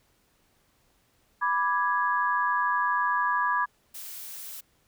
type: chord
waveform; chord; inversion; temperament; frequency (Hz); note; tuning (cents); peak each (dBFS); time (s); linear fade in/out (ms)
sine; G# diminished; first; equal; 987.8 / 1174.7 / 1661.2; B5 / D6 / G#6; 0 / 0 / 0; -26 / -28 / -28; 1.41-3.66; 20
type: noise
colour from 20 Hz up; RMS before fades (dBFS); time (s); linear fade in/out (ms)
blue; -40; 3.94-4.61; 10
effects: pink hiss -67 dBFS RMS until 4.87 s